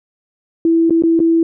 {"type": "tone with dropouts", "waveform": "sine", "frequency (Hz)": 330.3, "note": "E4", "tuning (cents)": 4, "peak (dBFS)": -9, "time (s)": [0.65, 1.43], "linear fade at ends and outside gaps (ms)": 2, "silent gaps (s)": [[0.897, 0.906], [1.023, 1.036], [1.193, 1.201]], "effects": []}